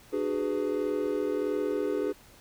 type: chord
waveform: triangle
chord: G# half-diminished seventh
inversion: second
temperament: just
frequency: 299 / 373.8 / 415.3 / 498.4 Hz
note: D4 / F#4 / G#4 / B4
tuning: +31 / +18 / 0 / +16 cents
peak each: -31 / -32 / -28 / -32 dBFS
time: 0.12-2.13 s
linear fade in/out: 20 ms
effects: pink hiss -55 dBFS RMS until 2.4 s